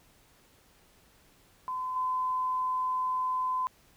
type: tone with level steps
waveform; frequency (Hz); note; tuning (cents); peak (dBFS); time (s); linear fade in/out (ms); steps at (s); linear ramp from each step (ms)
sine; 1020; C6; -44; -31 / -27; 1.68-3.67; 0; 1.96; 2
effects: pink hiss -62 dBFS RMS until 3.96 s